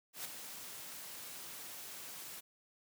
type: noise with ADSR envelope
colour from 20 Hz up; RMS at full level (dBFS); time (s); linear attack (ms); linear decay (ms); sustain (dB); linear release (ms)
white; -41; 0.13-2.41; 120; 7; -7; 19
effects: high-pass 100 Hz 12 dB/octave